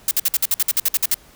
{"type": "noise bursts", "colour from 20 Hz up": "blue", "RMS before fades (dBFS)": -17, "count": 13, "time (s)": [0.08, 1.143], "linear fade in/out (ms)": 2, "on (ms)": 31, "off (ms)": 55, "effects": ["pink hiss -49 dBFS RMS until 1.35 s"]}